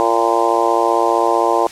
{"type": "harmonic tone with a mistuned harmonic", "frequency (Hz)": 115.4, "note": "A#2", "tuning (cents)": -17, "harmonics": [3, 4, 5, 6, 7, 8, 9], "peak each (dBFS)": [-20, -20, -20, -20, -20, -20, -20], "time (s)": [0, 1.67], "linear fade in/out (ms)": 0, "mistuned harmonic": 9, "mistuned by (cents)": -20, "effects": ["white hiss -35 dBFS RMS until 1.71 s", "low-pass 8000 Hz 12 dB/octave"]}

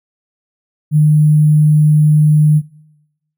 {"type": "tone with sample-and-hold", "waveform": "sine", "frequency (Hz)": 151.8, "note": "D#3", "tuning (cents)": -42, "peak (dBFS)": -6, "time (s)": [0.91, 2.62], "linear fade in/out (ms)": 50, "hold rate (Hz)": 11025, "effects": ["noise-tail reverb RT60 0.9 s tail -21 dB re dry"]}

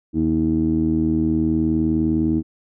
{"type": "tone with low-pass filter", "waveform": "15% pulse", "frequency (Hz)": 79.6, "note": "D#2", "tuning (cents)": 40, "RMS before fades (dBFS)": -19, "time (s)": [0.13, 2.43], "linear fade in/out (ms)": 50, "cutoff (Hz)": 300, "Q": 6.2, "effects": []}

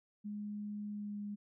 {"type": "tone with pitch glide", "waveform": "sine", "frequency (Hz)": [207.7, 205.6], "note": ["G#3", "G#3"], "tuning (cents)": [0, -17], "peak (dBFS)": -39, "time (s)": [0.24, 1.36], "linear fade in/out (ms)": 20, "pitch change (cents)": -17, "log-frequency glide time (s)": [0.9, 1.2], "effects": []}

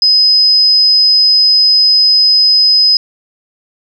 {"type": "tone", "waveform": "sine", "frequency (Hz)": 5040, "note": "D#8", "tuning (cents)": 21, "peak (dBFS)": -5, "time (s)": [0.02, 2.97], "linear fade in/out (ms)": 2, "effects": ["7-bit"]}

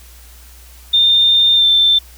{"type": "tone with pitch glide", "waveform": "sine", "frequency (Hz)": [3616, 3556], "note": ["A7", "A7"], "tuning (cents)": [47, 18], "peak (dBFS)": -8, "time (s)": [0.93, 1.99], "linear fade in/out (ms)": 10, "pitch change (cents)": -29, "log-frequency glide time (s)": [1.56, 1.65], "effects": ["added 60 Hz sine -39 dBFS peak until 2.17 s", "white hiss -44 dBFS RMS until 2.17 s"]}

